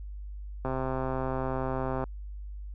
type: click train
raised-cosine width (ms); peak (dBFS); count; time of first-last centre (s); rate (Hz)
1; -18; 183; 0.65-2.039; 131
effects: added 50 Hz sine -37 dBFS peak until 2.74 s